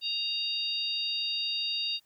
harmonic tone, 932.3 Hz, A#5, in tune, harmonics 3 / 4 / 5, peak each -34 / -32 / -34 dBFS, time 0.01-2 s, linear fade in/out 50 ms, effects white hiss -69 dBFS RMS until 2.05 s

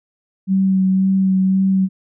sine tone with vibrato, 190.3 Hz, F#3, 49 cents sharp, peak -12 dBFS, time 0.47-1.89 s, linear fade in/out 50 ms, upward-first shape sine, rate 1.9 Hz, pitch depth 16 cents each way, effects none

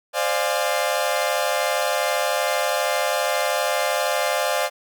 sawtooth chord, D half-diminished seventh, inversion third, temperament equal with one note detuned, 523.3 / 595.9 / 698.5 / 830.6 Hz, C5 / D5 / F5 / Ab5, 0 / +25 / 0 / 0 cents, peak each -22 / -20 / -22 / -25 dBFS, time 0.13-4.7 s, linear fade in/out 50 ms, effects none

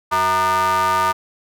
square ring-modulated tone, 140.1 Hz, C#3, 19 cents sharp, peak -13 dBFS, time 0.11-1.13 s, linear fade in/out 20 ms, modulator 1070 Hz, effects none

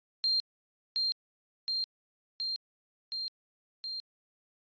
sine tone with echo, 4186 Hz, C8, in tune, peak -25 dBFS, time 0.24-0.4 s, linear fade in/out 0 ms, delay 720 ms, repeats 5, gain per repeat -2 dB, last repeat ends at 4 s, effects resampled to 11025 Hz

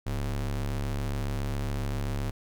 square ring-modulated tone, 70.7 Hz, C#2, 35 cents sharp, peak -26 dBFS, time 0.06-2.31 s, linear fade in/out 10 ms, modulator 33.7 Hz, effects none

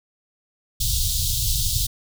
pink band-stop noise, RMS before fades -22 dBFS, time 0.8-1.87 s, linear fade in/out 10 ms, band 130 to 3400 Hz, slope 48 dB/octave, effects none

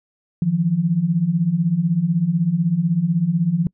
sine beating tone pair, 157.6 / 173.6 Hz, D#3 / F3, +23 / -10 cents, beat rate 16 Hz, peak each -21 / -17 dBFS, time 0.42-3.67 s, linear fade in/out 2 ms, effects noise-tail reverb RT60 0.1 s tail -26 dB re dry

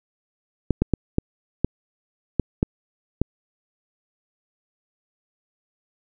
clicks, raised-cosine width 3 ms, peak -5 dBFS, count 8, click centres 0.707 / 0.82 / 0.937 / 1.184 / 1.646 / 2.397 / 2.629 / 3.216 s, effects none

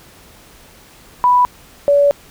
sine tone pair in turn, 987.8 / 571.2 Hz, B5 / D5, 0 / -48 cents, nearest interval major sixth, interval 948 cents, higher first, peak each -8 dBFS, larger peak neither, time 1.24-1.45 / 1.88-2.11 s, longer second, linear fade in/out 0 ms, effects pink hiss -44 dBFS RMS until 2.3 s

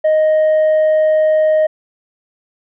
sine tone with tanh clipping, 622.3 Hz, D#5, in tune, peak -10 dBFS, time 0.04-1.67 s, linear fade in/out 10 ms, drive 2 dB, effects none

